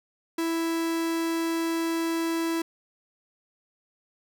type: tone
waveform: 45% pulse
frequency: 330 Hz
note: E4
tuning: 2 cents sharp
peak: -25 dBFS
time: 0.38-2.62 s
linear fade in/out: 5 ms
effects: none